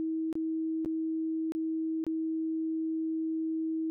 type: tone with dropouts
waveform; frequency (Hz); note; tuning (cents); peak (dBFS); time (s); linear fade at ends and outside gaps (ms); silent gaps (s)
sine; 320.7; E4; -48; -29; 0-3.9; 0; 0.328-0.354 / 0.848-0.859 / 1.521-1.55 / 2.04-2.066
effects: none